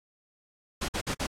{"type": "noise bursts", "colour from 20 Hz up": "pink", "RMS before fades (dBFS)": -31, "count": 4, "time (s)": [0.81, 1.27], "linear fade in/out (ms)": 10, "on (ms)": 76, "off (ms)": 52, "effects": ["low-pass 9000 Hz 12 dB/octave", "AAC 48 kbps"]}